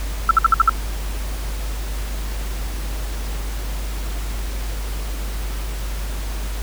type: tone bursts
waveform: sine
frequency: 1331 Hz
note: E6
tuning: 16 cents sharp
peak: -8 dBFS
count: 6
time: 0.29-0.695 s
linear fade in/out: 2 ms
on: 20 ms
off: 57 ms
effects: added 50 Hz sine -23 dBFS peak until 6.62 s + pink hiss -34 dBFS RMS until 6.62 s